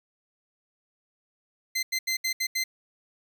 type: tone bursts at uneven times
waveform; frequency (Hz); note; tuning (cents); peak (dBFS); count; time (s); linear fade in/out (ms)
20% pulse; 2068; C7; -21; -20; 6; 1.75-1.83 / 1.92-1.99 / 2.07-2.17 / 2.24-2.33 / 2.4-2.47 / 2.55-2.64; 10
effects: none